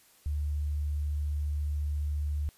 sine tone, 73.8 Hz, D2, 9 cents sharp, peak -28 dBFS, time 0.26-2.49 s, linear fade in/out 0 ms, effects white hiss -61 dBFS RMS until 2.57 s + resampled to 32000 Hz

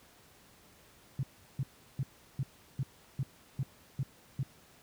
sine tone bursts, 133.6 Hz, C3, 36 cents sharp, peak -29 dBFS, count 9, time 1.19-4.43 s, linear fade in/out 2 ms, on 40 ms, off 360 ms, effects pink hiss -60 dBFS RMS until 4.82 s + high-pass 60 Hz 12 dB/octave

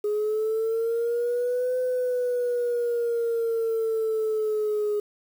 sine linear two-way sweep, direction up then down, 415.3 to 507 to 415.3 Hz, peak -21 dBFS, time 0.04-5 s, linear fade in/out 5 ms, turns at 1.78 s, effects tanh soft clip ceiling -20 dBFS + 8-bit

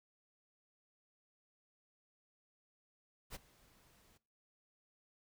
pink noise with ADSR envelope, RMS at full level -45 dBFS, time 3.3-4.18 s, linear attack 50 ms, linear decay 22 ms, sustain -23 dB, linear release 13 ms, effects noise-tail reverb RT60 0.4 s tail -20 dB re dry

